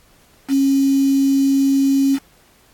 sine tone with quantisation, 273.1 Hz, C#4, 26 cents flat, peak -12 dBFS, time 0.48-2.19 s, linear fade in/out 50 ms, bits 5, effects pink hiss -53 dBFS RMS until 2.73 s + AAC 64 kbps

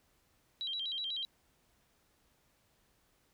sine tone with vibrato, 3520 Hz, A7, in tune, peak -35 dBFS, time 0.61-1.25 s, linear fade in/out 0 ms, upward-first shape square, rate 8.1 Hz, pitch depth 180 cents each way, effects pink hiss -72 dBFS RMS until 3.33 s

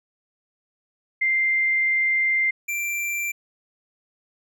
sine / square tone pair in turn, 2093 / 2355 Hz, C7 / D7, 0 / +4 cents, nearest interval major second, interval 204 cents, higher second, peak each -18 / -25 dBFS, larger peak first, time 1.21-2.51 / 2.68-3.32 s, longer first, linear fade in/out 10 ms, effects none

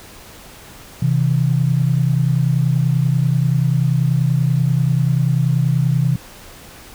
sine tone pair together, 130.81 / 161.15 Hz, C3 / E3, 0 / -39 cents, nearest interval major third, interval 361 cents, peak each -15 / -17 dBFS, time 1.02-6.16 s, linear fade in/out 5 ms, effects pink hiss -40 dBFS RMS until 6.94 s

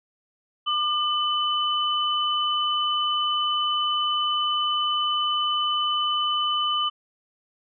sine tone pair together, 1200 / 3010 Hz, D6 / F#7, +37 / +29 cents, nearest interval octave + major third, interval 1592 cents, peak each -24 dBFS, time 0.66-6.9 s, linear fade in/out 20 ms, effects none

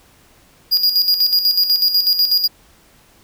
square tone with tremolo, 4859 Hz, D#8, 42 cents flat, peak -11 dBFS, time 0.71-2.48 s, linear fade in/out 20 ms, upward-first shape square, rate 8.1 Hz, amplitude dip 60%, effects pink hiss -51 dBFS RMS until 3.23 s

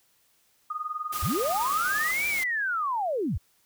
sine tone with tremolo, 1234 Hz, D#6, 15 cents flat, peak -26 dBFS, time 0.7-2.11 s, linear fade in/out 5 ms, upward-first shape triangle, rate 20 Hz, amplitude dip 90%
white noise, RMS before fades -35 dBFS, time 1.12-2.44 s, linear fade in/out 10 ms
sine linear two-way sweep, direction up then down, 43.94 to 2378 to 43.94 Hz, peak -25 dBFS, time 1.22-3.38 s, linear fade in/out 10 ms, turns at 2.27 s
effects white hiss -66 dBFS RMS until 3.65 s

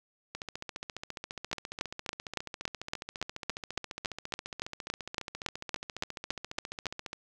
two click trains, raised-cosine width 0.2 ms, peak -21 / -13 dBFS, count 100 / 20, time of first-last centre 0.35-7.131 / 1.53-6.867 s, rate 14.6 / 3.56 Hz, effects none

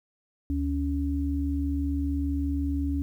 sine tone pair together, 74.27 / 280.4 Hz, D2 / C#4, +20 / +20 cents, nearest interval octave + major seventh, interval 2300 cents, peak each -27 / -28 dBFS, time 0.5-3.02 s, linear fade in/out 0 ms, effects 10-bit

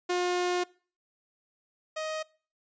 sawtooth tone pair in turn, 357.3 / 626.6 Hz, F4 / D#5, +40 / +12 cents, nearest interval minor seventh, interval 972 cents, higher second, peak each -22 / -28 dBFS, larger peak first, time 0.09-0.64 / 1.96-2.23 s, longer first, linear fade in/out 10 ms, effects noise-tail reverb RT60 0.4 s tail -23 dB re dry + resampled to 16000 Hz

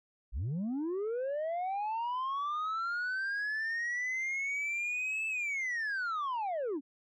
sine linear two-way sweep, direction up then down, 43.6 to 2637 to 252.8 Hz, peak -29 dBFS, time 0.32-6.81 s, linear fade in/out 50 ms, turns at 5.27 s, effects tanh soft clip ceiling -31 dBFS

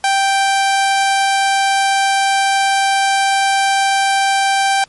sawtooth tone, 784 Hz, G5, in tune, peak -8 dBFS, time 0.04-4.84 s, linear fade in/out 2 ms, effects pink hiss -51 dBFS RMS until 4.88 s + MP3 48 kbps

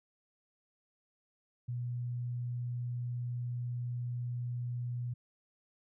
sine tone, 121.8 Hz, B2, 24 cents flat, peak -34 dBFS, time 1.68-5.14 s, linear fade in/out 10 ms, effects none

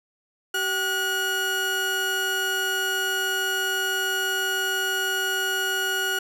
30% pulse tone pair together, 383.6 / 1448.3 Hz, G4 / F#6, -37 / -37 cents, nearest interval octave + major seventh, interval 2300 cents, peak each -28 / -21 dBFS, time 0.54-6.19 s, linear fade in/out 5 ms, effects none

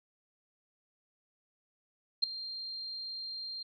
sine tone with ADSR envelope, 4186 Hz, C8, in tune, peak -21 dBFS, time 2.22-3.63 s, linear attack 16 ms, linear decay 5 ms, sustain -17 dB, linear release 8 ms, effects none

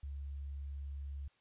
sine tone, 70 Hz, C#2, 18 cents sharp, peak -40 dBFS, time 0.03-1.28 s, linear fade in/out 5 ms, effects white hiss -72 dBFS RMS until 1.4 s + resampled to 8000 Hz

